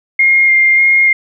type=tone with vibrato; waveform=sine; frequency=2124 Hz; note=C7; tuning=25 cents sharp; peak=-6 dBFS; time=0.19-1.13 s; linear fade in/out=5 ms; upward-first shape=square; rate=1.7 Hz; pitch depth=11 cents each way; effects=none